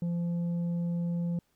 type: tone with tanh clipping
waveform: triangle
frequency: 171.9 Hz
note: F3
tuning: 27 cents flat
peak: -29 dBFS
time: 0.02-1.39 s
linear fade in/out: 2 ms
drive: 9 dB
effects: pink hiss -73 dBFS RMS until 1.55 s